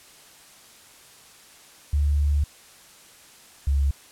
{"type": "tone pair in turn", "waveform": "sine", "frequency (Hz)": [72.6, 69.59], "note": ["D2", "C#2"], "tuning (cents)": [-19, 7], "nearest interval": "minor second", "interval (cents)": 74, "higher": "first", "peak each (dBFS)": -18, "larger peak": "neither", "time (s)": [[1.93, 2.44], [3.67, 3.91]], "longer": "first", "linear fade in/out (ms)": 5, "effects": ["white hiss -50 dBFS RMS until 4.11 s", "low-pass 11000 Hz 12 dB/octave"]}